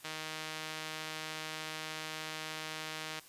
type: tone with band-pass filter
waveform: sawtooth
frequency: 156.7 Hz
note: D#3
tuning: 13 cents sharp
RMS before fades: -42 dBFS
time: 0.04-3.2 s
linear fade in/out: 10 ms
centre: 3400 Hz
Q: 0.73
effects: white hiss -57 dBFS RMS until 3.28 s + resampled to 32000 Hz